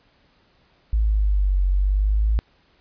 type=exponential two-way sweep; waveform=sine; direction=down then up; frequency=55 to 46.25 to 55 Hz; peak=-16 dBFS; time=0.93-2.39 s; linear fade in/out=0 ms; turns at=1.65 s; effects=pink hiss -60 dBFS RMS until 2.8 s + resampled to 11025 Hz